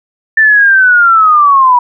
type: linear sweep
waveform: sine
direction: down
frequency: 1784 to 963 Hz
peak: -3 dBFS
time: 0.37-1.79 s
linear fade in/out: 5 ms
effects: none